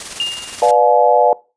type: noise with tremolo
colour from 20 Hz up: white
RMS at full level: -27 dBFS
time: 0-0.71 s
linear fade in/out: 2 ms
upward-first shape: square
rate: 19 Hz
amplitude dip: 40%
type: tone with exponential decay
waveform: sine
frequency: 2822 Hz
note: F7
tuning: 17 cents sharp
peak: -14 dBFS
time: 0.2-0.76 s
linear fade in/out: 1 ms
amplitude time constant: 120 ms
type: chord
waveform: sine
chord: B diminished seventh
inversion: none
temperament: just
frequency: 493.9 / 592.7 / 711.2 / 853.4 Hz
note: B4 / D5 / F5 / Ab5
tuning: 0 / +16 / +31 / +47 cents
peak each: -14 dBFS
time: 0.62-1.33 s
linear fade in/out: 2 ms
effects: noise-tail reverb RT60 0.3 s tail -21 dB re dry + resampled to 22050 Hz